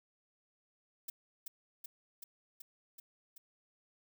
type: noise with echo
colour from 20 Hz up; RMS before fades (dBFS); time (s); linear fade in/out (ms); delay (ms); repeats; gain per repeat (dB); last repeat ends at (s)
violet; -41; 1.08-1.1; 5; 380; 6; -2; 3.38
effects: none